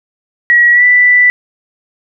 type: tone with pitch glide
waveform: sine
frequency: 1917 to 1976.6 Hz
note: A#6 to B6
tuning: +48 to +1 cents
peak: -4 dBFS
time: 0.5-1.3 s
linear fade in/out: 0 ms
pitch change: +53 cents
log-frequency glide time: 0.72-0.84 s
effects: none